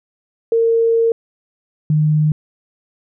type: tone pair in turn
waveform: sine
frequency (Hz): 457.9 / 152.81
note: A#4 / D#3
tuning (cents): -31 / -31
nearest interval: octave + perfect fifth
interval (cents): 1900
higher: first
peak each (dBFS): -11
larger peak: neither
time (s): 0.52-1.12 / 1.9-2.32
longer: first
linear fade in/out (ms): 2
effects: none